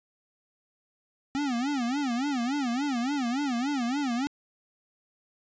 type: tone with vibrato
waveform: square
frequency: 261.6 Hz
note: C4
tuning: in tune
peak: -27 dBFS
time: 1.35-4.27 s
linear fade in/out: 0 ms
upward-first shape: sine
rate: 3.5 Hz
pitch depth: 200 cents each way
effects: resampled to 16000 Hz